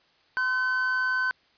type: tone pair together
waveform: triangle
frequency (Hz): 1028.4 / 1523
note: C6 / F#6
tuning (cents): -30 / +50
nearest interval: perfect fifth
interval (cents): 680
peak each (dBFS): -30 / -22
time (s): 0.37-1.31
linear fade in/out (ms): 0
effects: white hiss -63 dBFS RMS until 1.57 s + resampled to 11025 Hz